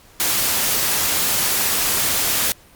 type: noise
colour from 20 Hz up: white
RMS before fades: -19 dBFS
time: 0.2-2.52 s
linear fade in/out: 0 ms
effects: pink hiss -49 dBFS RMS until 2.75 s + Opus 48 kbps